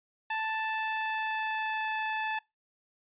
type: tone with pitch glide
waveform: 20% pulse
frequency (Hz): 880 to 871.9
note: A5 to A5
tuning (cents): 0 to -16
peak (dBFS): -25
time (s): 0.3-2.39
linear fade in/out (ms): 5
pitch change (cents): -16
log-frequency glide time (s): 0.56-1.92
effects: noise-tail reverb RT60 0.2 s tail -22 dB re dry + resampled to 8000 Hz